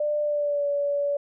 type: tone with pitch glide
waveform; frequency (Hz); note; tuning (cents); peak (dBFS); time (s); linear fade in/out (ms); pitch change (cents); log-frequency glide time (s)
sine; 595 to 572.1; D5 to D5; +22 to -45; -22; 0-1.17; 5; -67; 0.21-0.67
effects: none